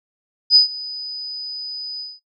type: tone with ADSR envelope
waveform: sine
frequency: 4984 Hz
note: D#8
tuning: 2 cents sharp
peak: -5 dBFS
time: 0.5-2.2 s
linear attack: 56 ms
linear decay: 120 ms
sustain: -21 dB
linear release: 200 ms
effects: noise-tail reverb RT60 0.1 s tail -21 dB re dry